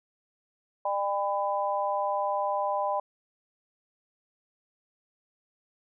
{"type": "harmonic tone", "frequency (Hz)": 200, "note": "G3", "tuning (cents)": 35, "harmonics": [3, 4, 5], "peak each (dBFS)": [-30, -30, -30], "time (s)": [0.85, 3], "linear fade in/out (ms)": 5, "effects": []}